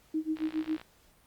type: tone with tremolo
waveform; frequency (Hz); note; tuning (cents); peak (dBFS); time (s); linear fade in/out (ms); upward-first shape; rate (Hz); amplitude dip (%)
sine; 314.1; D#4; +16; -26; 0.14-0.77; 5; sine; 7.3; 95
type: click train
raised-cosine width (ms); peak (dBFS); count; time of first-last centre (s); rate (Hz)
0.3; -29; 27; 0.37-0.814; 58.5
effects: pink hiss -63 dBFS RMS until 1.26 s + Opus 48 kbps